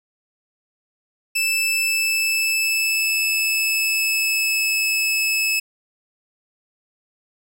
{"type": "tone with pitch glide", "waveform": "sawtooth", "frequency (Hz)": [2637, 2601], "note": ["E7", "E7"], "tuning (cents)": [0, -24], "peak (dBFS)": -15, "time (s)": [1.35, 5.6], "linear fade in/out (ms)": 10, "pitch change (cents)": -24, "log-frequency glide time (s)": [1.5, 4.74], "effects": []}